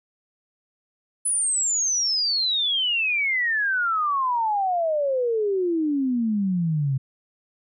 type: exponential sweep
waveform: sine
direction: down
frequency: 10120 to 130 Hz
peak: -20 dBFS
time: 1.25-6.98 s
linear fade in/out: 10 ms
effects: none